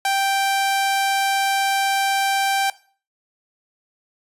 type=tone; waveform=sawtooth; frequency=784 Hz; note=G5; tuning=in tune; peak=-14 dBFS; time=0.05-2.7 s; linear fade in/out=2 ms; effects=noise-tail reverb RT60 0.4 s tail -18 dB re dry + resampled to 32000 Hz